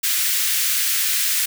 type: high-pass noise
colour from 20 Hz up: white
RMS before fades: -20 dBFS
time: 0.03-1.46 s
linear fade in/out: 10 ms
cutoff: 1600 Hz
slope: 24 dB/octave
effects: none